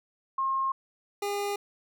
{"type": "tone pair in turn", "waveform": ["sine", "25% pulse"], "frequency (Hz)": [1071, 405.8], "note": ["C6", "G#4"], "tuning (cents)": [40, -40], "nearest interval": "octave + perfect fourth", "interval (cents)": 1680, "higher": "first", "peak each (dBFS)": -25, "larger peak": "neither", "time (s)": [[0.38, 0.72], [1.22, 1.56]], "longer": "neither", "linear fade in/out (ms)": 5, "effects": []}